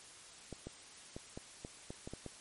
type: clicks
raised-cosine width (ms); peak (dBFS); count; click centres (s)
2; -30; 9; 0.527 / 0.67 / 1.165 / 1.375 / 1.649 / 1.905 / 2.075 / 2.136 / 2.263
effects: white hiss -55 dBFS RMS until 2.4 s + MP3 48 kbps